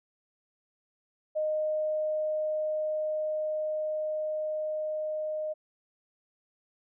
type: tone with level ramp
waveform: sine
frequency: 617 Hz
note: D#5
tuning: 15 cents flat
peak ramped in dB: -26 to -30 dBFS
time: 1.35-5.54 s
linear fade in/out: 20 ms
effects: none

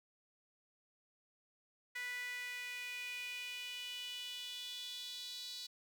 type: tone with high-pass filter sweep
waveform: sawtooth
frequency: 492.4 Hz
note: B4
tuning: 5 cents flat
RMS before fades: -45 dBFS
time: 1.95-5.67 s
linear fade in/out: 10 ms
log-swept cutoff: 1900 to 4100 Hz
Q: 5.5
effects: none

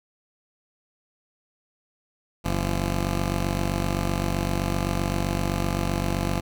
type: tone pair together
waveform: 10% pulse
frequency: 47.76 / 170.4 Hz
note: G1 / F3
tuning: -44 / -42 cents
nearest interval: octave + minor seventh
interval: 2202 cents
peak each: -16 / -22 dBFS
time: 2.44-6.41 s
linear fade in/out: 20 ms
effects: none

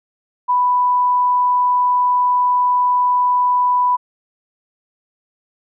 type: tone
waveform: sine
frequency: 990 Hz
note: B5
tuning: 4 cents sharp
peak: -12 dBFS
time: 0.48-3.97 s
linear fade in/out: 20 ms
effects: none

